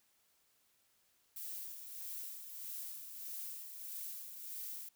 violet noise with tremolo, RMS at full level -44 dBFS, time 1.36-4.89 s, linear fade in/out 5 ms, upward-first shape sine, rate 1.6 Hz, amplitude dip 50%, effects white hiss -74 dBFS RMS until 4.95 s

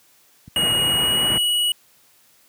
clicks, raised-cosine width 5 ms, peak -26 dBFS, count 3, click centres 0.479 / 0.873 / 1.359 s
pink low-pass noise, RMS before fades -27 dBFS, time 0.56-1.38 s, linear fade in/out 2 ms, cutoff 2800 Hz, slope 48 dB/octave
square tone with pitch glide, 2886 to 2921 Hz, F#7 to F#7, -44 to -23 cents, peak -18 dBFS, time 0.56-1.72 s, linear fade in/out 2 ms, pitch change +21 cents, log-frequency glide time 0.79-1.36 s
effects white hiss -56 dBFS RMS until 2.48 s + high-pass 80 Hz 12 dB/octave

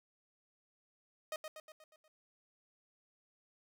sawtooth tone with echo, 622.3 Hz, D#5, in tune, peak -34 dBFS, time 1.32-1.36 s, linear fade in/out 2 ms, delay 120 ms, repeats 6, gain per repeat -5 dB, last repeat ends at 2.08 s, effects none

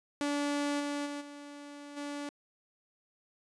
sawtooth tone with level steps, 288.6 Hz, D4, 30 cents flat, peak -26 / -29 / -33 / -41 / -33 dBFS, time 0.21-2.29 s, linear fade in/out 0 ms, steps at 0.79 / 1.05 / 1.2 / 1.96 s, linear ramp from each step 20 ms, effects resampled to 22050 Hz

